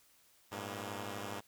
5% pulse tone cluster, 100.7 / 113 / 239.5 Hz, G2 / A2 / A#3, +47 / +47 / +47 cents, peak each -31 / -35 / -36 dBFS, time 0.51-1.41 s, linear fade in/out 20 ms, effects white hiss -67 dBFS RMS until 1.47 s

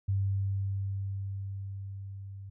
sine tone with level ramp, 98 Hz, G2, in tune, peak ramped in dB -25 to -41 dBFS, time 0.08-2.5 s, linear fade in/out 10 ms, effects none

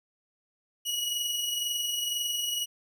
sawtooth tone pair together, 2892 / 2914 Hz, F#7 / F#7, -40 / -27 cents, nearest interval unison, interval 13 cents, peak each -34 / -26 dBFS, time 0.85-2.66 s, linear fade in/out 20 ms, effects none

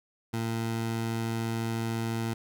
20% pulse tone, 114 Hz, A#2, 38 cents flat, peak -24 dBFS, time 0.33-2.34 s, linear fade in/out 10 ms, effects none

